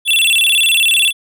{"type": "tone with vibrato", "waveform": "square", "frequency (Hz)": 3050, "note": "G7", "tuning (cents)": -48, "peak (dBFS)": -10, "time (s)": [0.05, 1.13], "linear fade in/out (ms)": 50, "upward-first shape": "square", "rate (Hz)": 18, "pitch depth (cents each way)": 210, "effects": []}